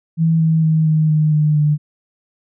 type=tone with pitch steps; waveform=sine; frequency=163 / 160.66 / 158.36 / 156.09 / 153.85 / 151.65 / 149.47 Hz; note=E3 / E3 / D#3 / D#3 / D#3 / D#3 / D3; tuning=-19 / -44 / +31 / +6 / -19 / -44 / +31 cents; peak=-11 dBFS; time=0.17-1.78 s; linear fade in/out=50 ms; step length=230 ms; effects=none